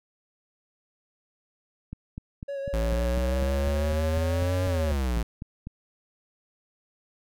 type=click train; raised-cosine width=5 ms; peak=-23 dBFS; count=16; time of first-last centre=1.93-5.671 s; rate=4.01 Hz
type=tone with vibrato; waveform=triangle; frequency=555 Hz; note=C#5; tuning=2 cents sharp; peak=-28 dBFS; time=2.48-4.92 s; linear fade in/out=10 ms; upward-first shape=sine; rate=6 Hz; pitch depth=25 cents each way
type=exponential two-way sweep; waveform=square; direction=up then down; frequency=54.8 to 93.1 to 54.8 Hz; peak=-25 dBFS; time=2.73-5.23 s; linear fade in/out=5 ms; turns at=4.65 s
effects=none